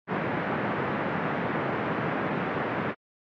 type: band-pass noise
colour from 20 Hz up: pink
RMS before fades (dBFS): -29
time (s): 0.07-2.95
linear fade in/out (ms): 50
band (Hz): 140 to 2000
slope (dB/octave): 24
effects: AAC 64 kbps